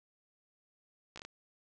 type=slowing click train; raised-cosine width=0.2 ms; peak=-28 dBFS; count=5; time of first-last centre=1.16-1.25 s; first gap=15 ms; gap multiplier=1.28; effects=resampled to 22050 Hz